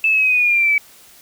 sine linear sweep, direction down, 2637 to 2280 Hz, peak -12 dBFS, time 0.04-0.78 s, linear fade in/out 2 ms, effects white hiss -46 dBFS RMS until 1.21 s

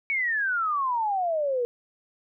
sine exponential sweep, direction down, 2263 to 470.1 Hz, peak -23 dBFS, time 0.1-1.65 s, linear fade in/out 0 ms, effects none

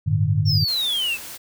sine chord, G suspended second, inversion none, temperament equal with one note detuned, 98 / 110 / 150.44 Hz, G2 / A2 / D3, 0 / 0 / +42 cents, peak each -21 dBFS, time 0.06-0.65 s, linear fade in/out 20 ms
triangle exponential sweep, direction down, 5570 to 2567 Hz, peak -19 dBFS, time 0.45-1.18 s, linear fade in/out 50 ms
white noise, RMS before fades -36 dBFS, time 0.67-1.38 s, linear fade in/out 20 ms
effects none

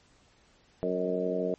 harmonic tone with a mistuned harmonic, 91.8 Hz, F#2, 13 cents flat, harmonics 2 / 3 / 4 / 5 / 6 / 7, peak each -35 / -36 / -35 / -31 / -37 / -33 dBFS, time 0.83-1.54 s, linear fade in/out 0 ms, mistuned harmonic 7, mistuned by -31 cents, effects pink hiss -63 dBFS RMS until 1.58 s + MP3 32 kbps

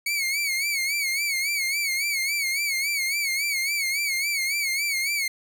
sawtooth tone with vibrato, 2225 Hz, C#7, 6 cents sharp, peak -20 dBFS, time 0.06-5.28 s, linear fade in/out 5 ms, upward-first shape sine, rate 3.6 Hz, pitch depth 98 cents each way, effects none

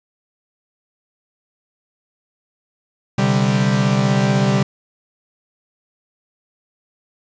45% pulse chord, C suspended second, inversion none, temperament equal, 130.81 / 146.83 / 196 Hz, C3 / D3 / G3, 0 / 0 / 0 cents, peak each -18 / -21 / -17 dBFS, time 3.18-4.63 s, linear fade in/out 5 ms, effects resampled to 16000 Hz + 7-bit

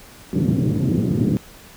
pink band-pass noise, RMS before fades -19 dBFS, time 0.33-1.37 s, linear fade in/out 0 ms, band 110 to 330 Hz, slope 24 dB/octave, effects pink hiss -44 dBFS RMS until 1.76 s

